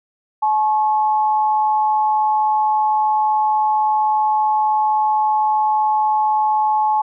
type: tone pair together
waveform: sine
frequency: 856.4 / 1092 Hz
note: A5 / C#6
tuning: -47 / -26 cents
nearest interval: major third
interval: 421 cents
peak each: -14 / -24 dBFS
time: 0.42-7.02 s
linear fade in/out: 10 ms
effects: none